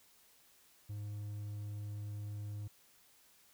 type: tone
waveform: triangle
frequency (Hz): 103.83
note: G#2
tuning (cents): 0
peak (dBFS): -38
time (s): 0.89-2.68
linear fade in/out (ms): 10
effects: white hiss -66 dBFS RMS until 3.53 s